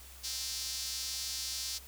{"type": "tone with high-pass filter", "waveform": "sawtooth", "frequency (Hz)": 261.6, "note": "C4", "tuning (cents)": 0, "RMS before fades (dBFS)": -38, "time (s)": [0.23, 1.79], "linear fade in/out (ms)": 20, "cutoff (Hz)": 4900, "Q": 2.3, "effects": ["added 64 Hz sine -53 dBFS peak until 1.87 s", "white hiss -53 dBFS RMS until 1.87 s"]}